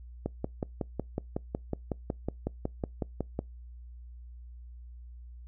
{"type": "click train", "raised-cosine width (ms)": 2, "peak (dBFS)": -17, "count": 18, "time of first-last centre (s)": [0.26, 3.391], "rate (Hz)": 5.43, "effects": ["noise-tail reverb RT60 0.2 s tail -26 dB re dry", "added 60 Hz sine -44 dBFS peak until 5.47 s"]}